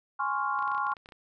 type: chord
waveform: sine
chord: Db major seventh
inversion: second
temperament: equal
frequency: 830.6 / 1046.5 / 1108.7 / 1396.9 Hz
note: Ab5 / C6 / Db6 / F6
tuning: 0 / 0 / 0 / 0 cents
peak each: -33 / -33 / -31 / -33 dBFS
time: 0.19-0.94 s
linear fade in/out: 10 ms
type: clicks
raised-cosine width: 0.3 ms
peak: -32 dBFS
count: 12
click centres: 0.59 / 0.625 / 0.678 / 0.717 / 0.748 / 0.779 / 0.868 / 0.919 / 0.968 / 1.059 / 1.089 / 1.122 s
effects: none